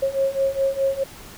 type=beating tone pair; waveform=sine; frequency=540 / 544.8 Hz; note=C#5 / C#5; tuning=-45 / -30 cents; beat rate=4.8 Hz; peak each=-23 / -21 dBFS; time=0.02-1.04 s; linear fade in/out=10 ms; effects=pink hiss -42 dBFS RMS until 1.37 s